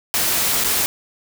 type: noise with dropouts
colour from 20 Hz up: white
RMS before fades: -19 dBFS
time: 0.14-0.86 s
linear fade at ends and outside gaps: 0 ms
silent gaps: 0.639-0.645 s
effects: none